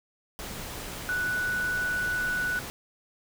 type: tone in noise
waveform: sine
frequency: 1480 Hz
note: F#6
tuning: in tune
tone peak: -26 dBFS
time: 1.09-2.59 s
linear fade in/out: 0 ms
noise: pink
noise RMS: -38 dBFS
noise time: 0.39-2.7 s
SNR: +9 dB
effects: none